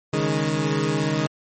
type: chord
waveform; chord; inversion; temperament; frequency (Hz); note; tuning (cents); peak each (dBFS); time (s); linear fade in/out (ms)
20% pulse; C# suspended second; none; equal with one note detuned; 138.59 / 155.56 / 207.1; C#3 / D#3 / G#3; 0 / 0 / -5; -21 / -18 / -23; 0.13-1.27; 5
effects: MP3 32 kbps